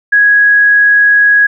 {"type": "tone", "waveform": "sine", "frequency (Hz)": 1662, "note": "G#6", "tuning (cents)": 1, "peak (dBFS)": -4, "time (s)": [0.12, 1.47], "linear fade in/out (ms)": 10, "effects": []}